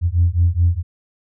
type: beating tone pair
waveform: sine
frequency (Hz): 84.2 / 88.9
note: E2 / F2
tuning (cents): +37 / +31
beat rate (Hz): 4.7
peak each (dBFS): -15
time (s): 0.01-0.83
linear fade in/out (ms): 50
effects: tanh soft clip ceiling -6 dBFS